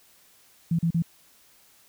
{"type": "tone bursts", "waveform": "sine", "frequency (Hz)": 167, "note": "E3", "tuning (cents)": 23, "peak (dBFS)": -20, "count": 3, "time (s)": [0.71, 1.023], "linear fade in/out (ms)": 5, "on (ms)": 79, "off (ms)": 38, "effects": ["white hiss -58 dBFS RMS until 1.88 s"]}